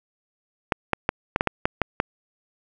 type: clicks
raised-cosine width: 0.5 ms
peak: -4 dBFS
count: 9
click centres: 0.722 / 0.933 / 1.091 / 1.361 / 1.409 / 1.473 / 1.655 / 1.817 / 2.001 s
effects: none